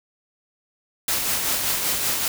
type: noise with tremolo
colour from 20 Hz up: white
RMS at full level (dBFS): -22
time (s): 1.08-2.28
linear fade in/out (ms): 2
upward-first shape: sine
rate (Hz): 5.2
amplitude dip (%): 35
effects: none